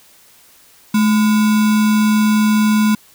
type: tone with sample-and-hold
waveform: sine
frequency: 214.1 Hz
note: A3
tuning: 47 cents flat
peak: -10 dBFS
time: 0.94-2.95 s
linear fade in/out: 5 ms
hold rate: 1225 Hz
effects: white hiss -48 dBFS RMS until 3.14 s